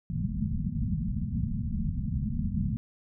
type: low-pass noise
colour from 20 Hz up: white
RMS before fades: -30 dBFS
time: 0.1-2.77 s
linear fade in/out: 0 ms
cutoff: 230 Hz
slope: 96 dB/octave
effects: none